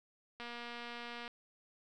click train, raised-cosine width 0.3 ms, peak -30 dBFS, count 210, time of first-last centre 0.4-1.278 s, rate 238 Hz, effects none

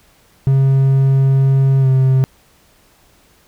triangle tone with pitch glide, 135.1 to 131.79 Hz, C#3 to C3, -44 to +13 cents, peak -7 dBFS, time 0.47-2.24 s, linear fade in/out 0 ms, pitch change -43 cents, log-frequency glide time 1.8-1.87 s, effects pink hiss -52 dBFS RMS until 3.47 s

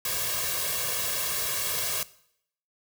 white noise with comb filter, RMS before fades -29 dBFS, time 0.05-2.03 s, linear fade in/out 2 ms, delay 1.8 ms, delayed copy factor +0.9, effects noise-tail reverb RT60 0.7 s tail -19 dB re dry + high-pass 60 Hz 12 dB/octave

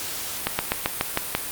slowing click train, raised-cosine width 0.3 ms, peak -4 dBFS, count 7, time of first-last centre 0.47-1.35 s, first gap 120 ms, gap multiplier 1.08, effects white hiss -31 dBFS RMS until 1.51 s + Opus 48 kbps

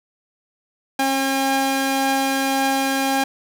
sawtooth tone pair together, 270 / 808.2 Hz, C#4 / G#5, -45 / -47 cents, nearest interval octave + perfect fifth, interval 1898 cents, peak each -17 dBFS, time 0.99-3.24 s, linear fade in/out 5 ms, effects none

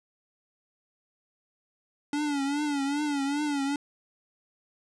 square tone with vibrato, 286.6 Hz, D4, 42 cents flat, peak -27 dBFS, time 2.13-3.76 s, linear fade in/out 2 ms, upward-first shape triangle, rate 2.5 Hz, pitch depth 93 cents each way, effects resampled to 22050 Hz

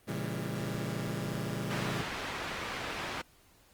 sawtooth chord, A# diminished seventh, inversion none, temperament just, 116.54 / 139.85 / 167.82 / 201.4 Hz, A#2 / C#3 / E3 / G3, 0 / +16 / +31 / +47 cents, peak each -35 dBFS, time 0.07-2.03 s, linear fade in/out 20 ms
white low-pass noise, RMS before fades -38 dBFS, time 1.7-3.22 s, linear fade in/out 10 ms, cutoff 2300 Hz, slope 12 dB/octave
effects pink hiss -63 dBFS RMS until 3.73 s + Opus 32 kbps

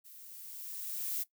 violet noise with level ramp, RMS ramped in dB -54 to -34 dBFS, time 0.04-1.24 s, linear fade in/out 20 ms, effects noise-tail reverb RT60 0.1 s tail -17 dB re dry

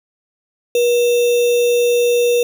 sine tone with sample-and-hold, 480.5 Hz, B4, 48 cents flat, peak -11 dBFS, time 0.75-2.43 s, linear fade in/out 2 ms, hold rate 3150 Hz, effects none

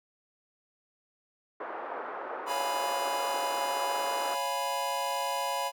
white band-pass noise, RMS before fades -38 dBFS, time 1.6-4.35 s, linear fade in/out 5 ms, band 360 to 1300 Hz, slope 24 dB/octave
square chord, C# dominant seventh, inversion none, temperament equal, 554.4 / 698.5 / 830.6 / 987.8 Hz, C#5 / E#5 / G#5 / B5, 0 / 0 / 0 / 0 cents, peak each -37 / -38 / -37 / -33 dBFS, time 2.46-5.72 s, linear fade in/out 50 ms
effects none

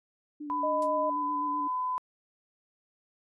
sine tone with vibrato, 293.7 Hz, D4, in tune, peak -36 dBFS, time 0.4-1.68 s, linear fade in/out 10 ms, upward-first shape square, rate 7.9 Hz, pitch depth 22 cents each way
sine tone with pitch glide, 999 to 1008.3 Hz, B5 to B5, +20 to +36 cents, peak -28 dBFS, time 0.5-1.98 s, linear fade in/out 0 ms, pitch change +16 cents, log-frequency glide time 0.78-1.55 s
sine tone, 619 Hz, D#5, 9 cents flat, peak -28 dBFS, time 0.63-1.1 s, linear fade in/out 5 ms
blue noise with exponential decay, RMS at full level -41 dBFS, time 0.82-0.92 s, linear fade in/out 2 ms, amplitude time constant 20 ms
effects resampled to 24000 Hz

